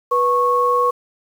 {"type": "tone pair together", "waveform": "sine", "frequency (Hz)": [490, 1100], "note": ["B4", "C#6"], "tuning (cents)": [-14, -14], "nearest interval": "octave + major second", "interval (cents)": 1400, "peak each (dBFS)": [-18, -15], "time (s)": [0.11, 0.91], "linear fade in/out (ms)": 10, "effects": ["7-bit"]}